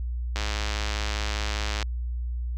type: click train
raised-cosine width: 0.2 ms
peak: -12 dBFS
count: 155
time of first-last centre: 0.36-1.827 s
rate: 105 Hz
effects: added 60 Hz sine -27 dBFS peak until 2.57 s